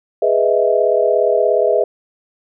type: chord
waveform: sine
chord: E major seventh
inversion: first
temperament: equal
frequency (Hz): 415.3 / 493.9 / 622.3 / 659.3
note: G#4 / B4 / D#5 / E5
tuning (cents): 0 / 0 / 0 / 0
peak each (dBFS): -17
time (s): 0.22-1.84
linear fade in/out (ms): 5
effects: none